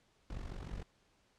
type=noise with amplitude modulation; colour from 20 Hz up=brown; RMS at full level=-40 dBFS; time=0.3-0.83 s; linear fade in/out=2 ms; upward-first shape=sine; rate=46.5 Hz; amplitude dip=75%; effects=pink hiss -72 dBFS RMS until 1.38 s + low-pass 7000 Hz 12 dB/octave